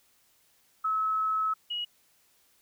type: tone pair in turn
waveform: sine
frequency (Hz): 1293 / 2903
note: E6 / F#7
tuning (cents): -34 / -34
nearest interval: octave + major second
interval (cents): 1400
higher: second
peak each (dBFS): -25 / -30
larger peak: first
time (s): 0.84-1.54 / 1.7-1.85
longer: first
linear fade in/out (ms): 10
effects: white hiss -66 dBFS RMS until 2.61 s

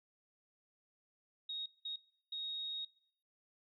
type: tone bursts at uneven times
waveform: sine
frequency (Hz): 3753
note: A#7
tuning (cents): +11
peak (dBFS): -39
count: 3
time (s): 1.49-1.66 / 1.85-1.96 / 2.32-2.85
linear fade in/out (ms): 5
effects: noise-tail reverb RT60 0.6 s tail -21 dB re dry

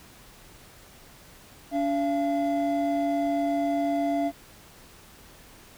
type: tone pair together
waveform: triangle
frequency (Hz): 286.7 / 682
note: D4 / F5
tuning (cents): -42 / -41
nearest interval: octave + minor third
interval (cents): 1501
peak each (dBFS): -24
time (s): 1.71-4.32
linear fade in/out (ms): 50
effects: pink hiss -51 dBFS RMS until 5.77 s

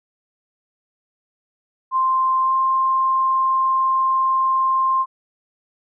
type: tone with pitch glide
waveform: sine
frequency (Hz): 1046.5 to 1054.4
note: C6 to C6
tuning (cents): 0 to +13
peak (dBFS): -15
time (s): 1.91-5.06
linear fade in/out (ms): 50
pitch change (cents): +13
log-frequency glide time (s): 2.42-2.53
effects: none

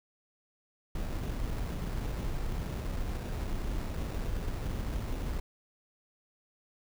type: noise with sample-and-hold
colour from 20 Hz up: brown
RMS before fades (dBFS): -34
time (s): 0.95-5.4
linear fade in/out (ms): 5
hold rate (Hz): 3150
effects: none

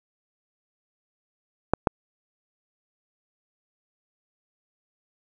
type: clicks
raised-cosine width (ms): 1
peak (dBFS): -4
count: 2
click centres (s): 1.736 / 1.872
effects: none

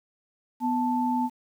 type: tone pair together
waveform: sine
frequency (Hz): 247.6 / 880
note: B3 / A5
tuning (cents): +5 / 0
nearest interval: octave + minor seventh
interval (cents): 2195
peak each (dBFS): -25 / -26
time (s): 0.6-1.3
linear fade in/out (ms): 50
effects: 9-bit

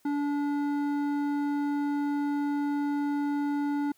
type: tone with hard clipping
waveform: sine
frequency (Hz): 288.4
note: D4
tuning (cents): -31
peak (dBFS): -28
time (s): 0.05-3.92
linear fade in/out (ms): 5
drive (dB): 10
effects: white hiss -66 dBFS RMS until 3.97 s

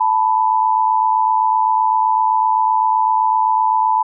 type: tone pair together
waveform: sine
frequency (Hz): 880 / 987.8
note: A5 / B5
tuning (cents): 0 / 0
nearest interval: major second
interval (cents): 200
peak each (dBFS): -15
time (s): 0-4.03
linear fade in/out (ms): 10
effects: none

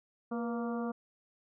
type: harmonic tone with a mistuned harmonic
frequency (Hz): 233.1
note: A#3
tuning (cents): 0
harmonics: 1 / 2 / 3 / 4 / 5 / 6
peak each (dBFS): -34 / -39 / -43 / -48 / -45 / -50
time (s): 0.31-0.92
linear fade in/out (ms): 10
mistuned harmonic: 2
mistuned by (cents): +51
effects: none

